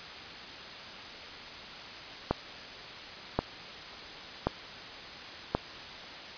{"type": "click train", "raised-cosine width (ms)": 1, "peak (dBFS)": -11, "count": 4, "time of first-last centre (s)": [2.31, 5.55], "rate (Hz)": 0.926, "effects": ["white hiss -43 dBFS RMS until 6.37 s", "resampled to 11025 Hz"]}